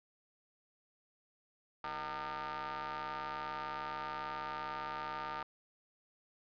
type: ring-modulated tone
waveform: sawtooth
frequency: 146.83 Hz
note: D3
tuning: in tune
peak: -32 dBFS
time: 1.84-5.43 s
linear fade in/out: 2 ms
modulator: 1060 Hz
effects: resampled to 11025 Hz + 11-bit